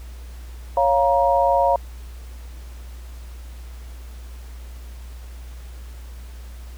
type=chord; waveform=sine; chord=Bb minor; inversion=first; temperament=equal with one note detuned; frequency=554.4 / 698.5 / 944.3 Hz; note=Db5 / F5 / Bb5; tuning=0 / 0 / +22 cents; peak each=-19 dBFS; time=0.77-1.76 s; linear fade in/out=2 ms; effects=added 60 Hz sine -34 dBFS peak until 6.77 s + pink hiss -49 dBFS RMS until 6.77 s